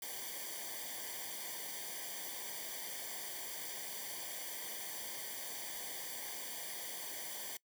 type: noise with comb filter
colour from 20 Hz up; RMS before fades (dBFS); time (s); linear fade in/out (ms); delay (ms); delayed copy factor
white; -44; 0.02-7.57; 2; 0.75; -1
effects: noise-tail reverb RT60 0.1 s tail -22 dB re dry